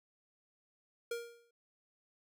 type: tone with exponential decay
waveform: square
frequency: 470 Hz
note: A#4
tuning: 14 cents sharp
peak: -35 dBFS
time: 1.11-1.51 s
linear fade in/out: 5 ms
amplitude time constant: 86 ms
effects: none